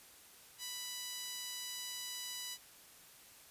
sawtooth tone with high-pass filter, 987.8 Hz, B5, in tune, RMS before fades -44 dBFS, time 0.58-2.58 s, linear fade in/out 50 ms, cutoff 3900 Hz, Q 0.96, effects white hiss -59 dBFS RMS until 3.5 s + resampled to 32000 Hz

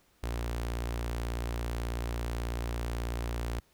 sawtooth tone with notch filter, 58.27 Hz, A#1, in tune, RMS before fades -34 dBFS, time 0.23-3.6 s, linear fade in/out 5 ms, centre 170 Hz, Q 1.6, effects pink hiss -67 dBFS RMS until 3.73 s

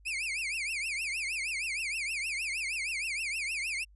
40% pulse tone with vibrato, 2400 Hz, D7, 37 cents sharp, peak -31 dBFS, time 0.05-3.85 s, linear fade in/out 20 ms, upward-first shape triangle, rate 6.4 Hz, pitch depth 260 cents each way, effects added 50 Hz sine -55 dBFS peak until 3.95 s + resampled to 24000 Hz

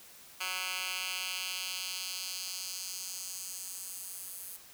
10% pulse tone with high-pass filter sweep, 185 Hz, F#3, in tune, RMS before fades -39 dBFS, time 0.4-4.57 s, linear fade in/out 10 ms, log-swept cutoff 1900 to 11000 Hz, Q 1.4, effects white hiss -54 dBFS RMS until 4.73 s

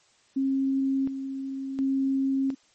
sine tone with tremolo, 269.4 Hz, C#4, 49 cents flat, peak -22 dBFS, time 0.36-2.55 s, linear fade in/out 10 ms, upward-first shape square, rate 0.7 Hz, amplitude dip 60%, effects white hiss -62 dBFS RMS until 2.74 s + MP3 32 kbps

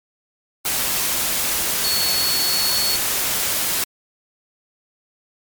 sine tone in noise, 4400 Hz, C#8, 14 cents flat, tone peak -20 dBFS, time 1.84-2.96 s, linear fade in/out 2 ms, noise white, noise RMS -21 dBFS, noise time 0.65-3.84 s, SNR -2 dB, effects MP3 96 kbps

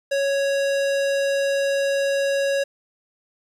square tone, 554.4 Hz, C#5, in tune, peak -20 dBFS, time 0.11-2.64 s, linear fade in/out 10 ms, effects low-pass 8000 Hz 12 dB/octave + 8-bit

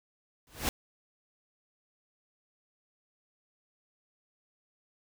pink noise with exponential growth, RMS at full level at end -26 dBFS, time 0.47-0.69 s, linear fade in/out 1 ms, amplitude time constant 47 ms, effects none

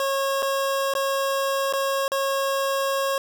25% pulse tone with dropouts, 546 Hz, C#5, 26 cents flat, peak -18 dBFS, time 0-3.18 s, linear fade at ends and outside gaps 1 ms, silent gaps 0.423-0.427 / 0.938-0.951 / 1.726-1.735 / 2.08-2.118 s, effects none

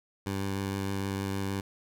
15% pulse tone with vibrato, 97.9 Hz, G2, 2 cents flat, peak -24 dBFS, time 0.26-1.61 s, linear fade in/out 5 ms, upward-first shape sine, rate 6.5 Hz, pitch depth 12 cents each way, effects none

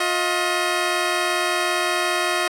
10% pulse tone pair together, 355.3 / 633.1 Hz, F4 / D#5, +30 / +30 cents, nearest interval minor seventh, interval 1000 cents, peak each -14 dBFS, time 0-2.48 s, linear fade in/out 5 ms, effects low-pass 11000 Hz 12 dB/octave

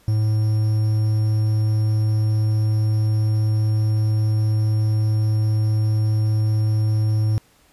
triangle tone with quantisation, 108.1 Hz, A2, 30 cents flat, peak -14 dBFS, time 0.08-7.38 s, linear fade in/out 0 ms, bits 7, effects pink hiss -56 dBFS RMS until 7.72 s + resampled to 32000 Hz

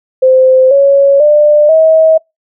sine tone with pitch steps, 519 / 556.3 / 596.2 / 639 Hz, C5 / C#5 / D5 / D#5, -14 / +6 / +26 / +46 cents, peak -3 dBFS, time 0.22-2.18 s, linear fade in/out 10 ms, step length 490 ms, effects noise-tail reverb RT60 0.2 s tail -26 dB re dry

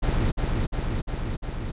brown noise with echo, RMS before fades -22 dBFS, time 0.02-0.32 s, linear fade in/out 20 ms, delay 350 ms, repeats 4, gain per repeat -2 dB, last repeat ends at 1.72 s, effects resampled to 8000 Hz

